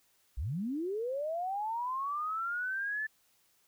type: linear sweep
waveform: sine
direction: up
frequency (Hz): 47.97 to 1760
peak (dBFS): -32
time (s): 0.37-3.07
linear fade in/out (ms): 10
effects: white hiss -70 dBFS RMS until 3.67 s